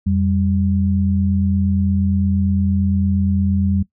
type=tone pair together; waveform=sine; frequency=87.3 / 195.98 Hz; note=F2 / G3; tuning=0 / 0 cents; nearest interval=octave + major second; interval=1400 cents; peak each=-17 dBFS; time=0.06-3.83 s; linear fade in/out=10 ms; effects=noise-tail reverb RT60 0.1 s tail -19 dB re dry